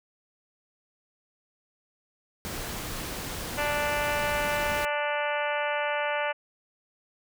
pink noise, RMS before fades -35 dBFS, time 2.45-4.85 s, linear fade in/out 0 ms
harmonic tone, 293.7 Hz, D4, in tune, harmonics 2 / 3 / 4 / 5 / 6 / 7 / 8 / 9 / 10, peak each -30 / -32 / -37 / -34 / -36 / -38 / -37 / -39 / -41 dBFS, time 3.57-6.33 s, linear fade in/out 20 ms
effects none

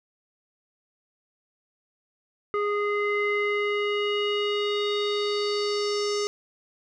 square tone with low-pass filter sweep, 412.8 Hz, G#4, 10 cents flat, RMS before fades -26 dBFS, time 2.54-6.27 s, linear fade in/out 0 ms, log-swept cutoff 1600 to 5900 Hz, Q 4.3, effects none

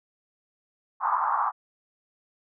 white band-pass noise, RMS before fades -25 dBFS, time 1-1.52 s, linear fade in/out 50 ms, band 840 to 1200 Hz, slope 48 dB/octave, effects none

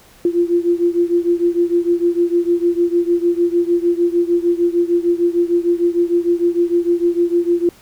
sine beating tone pair, 343.6 / 350.2 Hz, F4 / F4, -28 / +5 cents, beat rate 6.6 Hz, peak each -15 / -17 dBFS, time 0.25-7.69 s, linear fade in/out 2 ms, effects pink hiss -47 dBFS RMS until 7.81 s

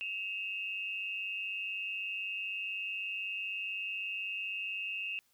sine tone pair together, 2569 / 2765 Hz, E7 / F7, -45 / -18 cents, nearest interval minor second, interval 127 cents, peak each -38 / -38 dBFS, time 0.01-5.19 s, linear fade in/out 0 ms, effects white hiss -72 dBFS RMS until 5.33 s

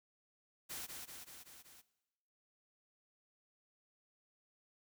white noise with echo, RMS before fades -45 dBFS, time 0.69-0.87 s, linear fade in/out 20 ms, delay 190 ms, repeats 5, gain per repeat -3 dB, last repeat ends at 1.82 s, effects noise-tail reverb RT60 1.0 s tail -18 dB re dry

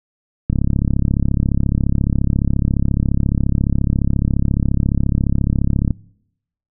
click train, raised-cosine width 5 ms, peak -4 dBFS, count 187, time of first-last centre 0.5-5.907 s, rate 34.4 Hz, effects noise-tail reverb RT60 0.8 s tail -24 dB re dry

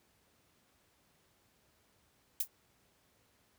violet noise with exponential decay, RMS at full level -26 dBFS, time 2.4-2.48 s, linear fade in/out 5 ms, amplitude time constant 17 ms, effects pink hiss -71 dBFS RMS until 3.58 s + high-pass 60 Hz 12 dB/octave

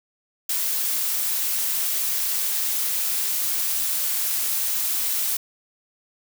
blue noise, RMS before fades -24 dBFS, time 0.49-5.37 s, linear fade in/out 5 ms, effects none

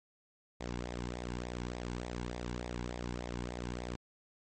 sawtooth tone with flanger, 60.4 Hz, B1, 38 cents flat, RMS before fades -40 dBFS, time 0.6-3.96 s, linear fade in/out 10 ms, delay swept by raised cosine 0.67 to 1.65 ms, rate 3.4 Hz, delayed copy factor -0.65, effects MP3 32 kbps

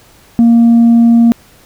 sine tone with tanh clipping, 233.1 Hz, A#3, in tune, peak -4 dBFS, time 0.39-1.32 s, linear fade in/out 0 ms, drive 1 dB, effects pink hiss -44 dBFS RMS until 1.65 s

